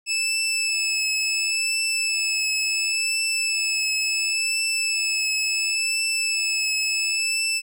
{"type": "tone with vibrato", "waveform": "20% pulse", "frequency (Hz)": 2618, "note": "E7", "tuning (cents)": -13, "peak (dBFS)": -16, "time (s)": [0.06, 7.62], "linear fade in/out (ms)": 50, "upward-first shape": "triangle", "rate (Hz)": 0.71, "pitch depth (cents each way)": 24, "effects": []}